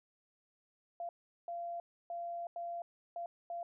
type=tone bursts at uneven times; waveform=sine; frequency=688 Hz; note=F5; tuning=26 cents flat; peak=-38 dBFS; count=6; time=1-1.09 / 1.48-1.8 / 2.1-2.47 / 2.56-2.82 / 3.16-3.26 / 3.5-3.63 s; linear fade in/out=2 ms; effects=none